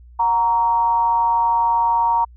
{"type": "tone with frequency modulation", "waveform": "sine", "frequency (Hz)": 932.3, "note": "A#5", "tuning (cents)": 0, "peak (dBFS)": -14, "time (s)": [0.19, 2.25], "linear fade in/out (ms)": 10, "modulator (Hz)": 201, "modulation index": 0.43, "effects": ["added 60 Hz sine -41 dBFS peak until 2.36 s"]}